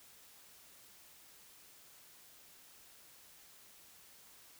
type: silence
effects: white hiss -60 dBFS RMS until 4.59 s